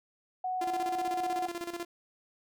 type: tone with pitch glide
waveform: sine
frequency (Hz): 740 to 732.3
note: F#5 to F#5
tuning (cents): 0 to -18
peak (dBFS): -30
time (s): 0.44-1.47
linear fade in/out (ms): 5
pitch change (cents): -18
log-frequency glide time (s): 0.86-1.27
type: tone with tremolo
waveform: sawtooth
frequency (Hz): 344.5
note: F4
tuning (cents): -24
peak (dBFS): -30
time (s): 0.61-1.85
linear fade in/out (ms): 5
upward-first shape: square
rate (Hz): 16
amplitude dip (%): 70
effects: none